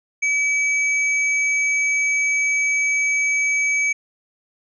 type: tone pair together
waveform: sine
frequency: 2290 / 6464 Hz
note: D7 / G#8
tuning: -44 / -48 cents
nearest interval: octave + tritone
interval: 1796 cents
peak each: -17 / -28 dBFS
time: 0.22-3.93 s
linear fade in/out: 10 ms
effects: none